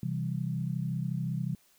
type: chord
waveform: sine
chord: C major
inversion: none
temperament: equal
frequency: 130.81 / 164.81 / 196 Hz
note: C3 / E3 / G3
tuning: 0 / 0 / 0 cents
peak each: -33 / -33 / -37 dBFS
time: 0.03-1.55 s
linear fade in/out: 2 ms
effects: white hiss -65 dBFS RMS until 1.78 s